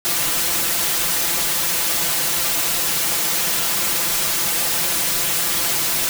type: noise with comb filter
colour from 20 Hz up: white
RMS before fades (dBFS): -20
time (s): 0.05-6.09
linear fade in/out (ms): 0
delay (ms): 5.9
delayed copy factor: +0.95
effects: none

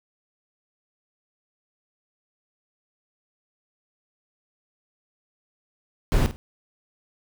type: noise with echo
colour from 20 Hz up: brown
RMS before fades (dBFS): -19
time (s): 6.12-6.26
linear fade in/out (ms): 0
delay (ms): 50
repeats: 2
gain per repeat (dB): -12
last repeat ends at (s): 6.36
effects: none

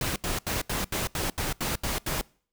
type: noise bursts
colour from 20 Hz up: pink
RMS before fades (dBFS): -29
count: 10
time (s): 0.01-2.212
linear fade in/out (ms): 2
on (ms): 150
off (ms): 78
effects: noise-tail reverb RT60 0.5 s tail -25 dB re dry

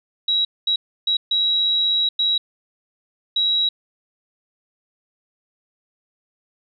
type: tone bursts at uneven times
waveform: sine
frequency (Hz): 3868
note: B7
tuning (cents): -37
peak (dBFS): -16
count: 6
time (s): 0.28-0.45 / 0.67-0.76 / 1.07-1.17 / 1.31-2.09 / 2.19-2.38 / 3.36-3.69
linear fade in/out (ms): 5
effects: none

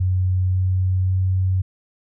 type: tone with pitch steps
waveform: sine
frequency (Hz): 92.3 / 92.89 / 93.48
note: F#2 / F#2 / F#2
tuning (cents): -4 / +7 / +18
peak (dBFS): -16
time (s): 0-1.62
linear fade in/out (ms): 10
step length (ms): 540
effects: none

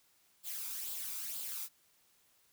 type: noise with flanger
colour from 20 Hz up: blue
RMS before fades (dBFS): -41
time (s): 0.43-1.69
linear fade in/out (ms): 50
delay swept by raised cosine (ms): 0.24 to 0.85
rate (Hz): 2.1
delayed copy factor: +0.5
effects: white hiss -70 dBFS RMS until 2.52 s

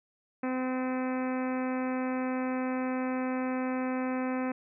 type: harmonic tone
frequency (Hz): 256.7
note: C4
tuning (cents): -33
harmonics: 1 / 2 / 3 / 4 / 5 / 6 / 7 / 8 / 9 / 10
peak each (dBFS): -30 / -36 / -40 / -42 / -44 / -46 / -47 / -48 / -49 / -50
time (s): 0.43-4.52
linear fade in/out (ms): 5
effects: none

